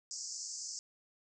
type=band-pass noise; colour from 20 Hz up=white; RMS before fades=-43 dBFS; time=0.11-0.79 s; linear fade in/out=0 ms; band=4800 to 7600 Hz; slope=96 dB/octave; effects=none